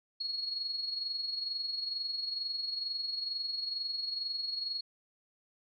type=tone with amplitude modulation; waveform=sine; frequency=4320 Hz; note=C#8; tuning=45 cents flat; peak=-31 dBFS; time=0.2-4.81 s; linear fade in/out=10 ms; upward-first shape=sine; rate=22.2 Hz; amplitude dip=55%; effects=none